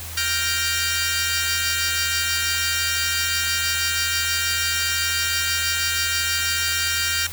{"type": "chord", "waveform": "15% pulse", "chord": "G minor seventh", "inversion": "third", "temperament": "equal", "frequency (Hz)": [1396.9, 1568, 1864.7, 2349], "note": ["F6", "G6", "Bb6", "D7"], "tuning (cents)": [0, 0, 0, 0], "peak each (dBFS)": -20, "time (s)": [0.17, 7.27], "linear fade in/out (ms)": 5, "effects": ["added 83 Hz sine -35 dBFS peak until 7.32 s", "white hiss -35 dBFS RMS until 7.32 s"]}